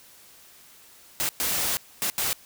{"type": "noise bursts at uneven times", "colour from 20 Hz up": "white", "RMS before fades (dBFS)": -26, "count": 4, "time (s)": [[1.2, 1.29], [1.4, 1.77], [2.02, 2.1], [2.18, 2.33]], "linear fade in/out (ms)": 0, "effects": ["white hiss -52 dBFS RMS until 2.45 s"]}